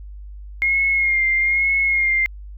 sine tone with vibrato, 2140 Hz, C7, 38 cents sharp, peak -15 dBFS, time 0.62-2.26 s, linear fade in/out 0 ms, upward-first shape sine, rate 1.1 Hz, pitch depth 35 cents each way, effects added 50 Hz sine -33 dBFS peak until 2.57 s

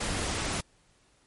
pink noise, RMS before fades -31 dBFS, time 0-0.61 s, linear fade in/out 10 ms, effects pink hiss -65 dBFS RMS until 1.26 s + MP3 48 kbps

